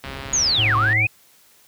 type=noise; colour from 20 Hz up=brown; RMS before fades=-32 dBFS; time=0.04-0.91 s; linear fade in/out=5 ms
type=click train; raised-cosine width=0.3 ms; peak=-17 dBFS; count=122; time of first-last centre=0.04-0.93 s; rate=136 Hz
type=linear two-way sweep; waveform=sine; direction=down then up; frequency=6810 to 1038 to 2557 Hz; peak=-16 dBFS; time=0.33-1.07 s; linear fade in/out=5 ms; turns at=0.76 s
type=harmonic tone; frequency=107.8 Hz; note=A2; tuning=35 cents flat; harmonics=1 / 3 / 5 / 7; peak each=-21 / -36 / -39 / -36 dBFS; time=0.57-1.07 s; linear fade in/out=20 ms
effects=white hiss -54 dBFS RMS until 1.67 s + high-pass 60 Hz 12 dB/octave